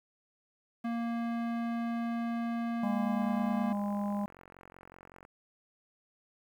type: tone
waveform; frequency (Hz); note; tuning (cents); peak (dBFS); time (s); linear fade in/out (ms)
square; 233.1; A#3; 0; -32; 0.84-3.73; 10
type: harmonic tone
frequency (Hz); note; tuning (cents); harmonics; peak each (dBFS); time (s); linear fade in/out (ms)
203.6; G#3; -34; 1 / 3 / 4 / 5; -31 / -41 / -41 / -43; 2.83-4.26; 5
type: click train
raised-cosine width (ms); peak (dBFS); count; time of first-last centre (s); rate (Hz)
0.5; -35; 93; 3.22-5.251; 45.3
effects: low-pass 2000 Hz 12 dB/octave + 10-bit